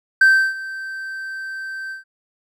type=tone with ADSR envelope; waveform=triangle; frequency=1556 Hz; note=G6; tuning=13 cents flat; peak=-5 dBFS; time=0.21-2.04 s; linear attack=6 ms; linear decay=320 ms; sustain=-20 dB; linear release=130 ms; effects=tanh soft clip ceiling -2 dBFS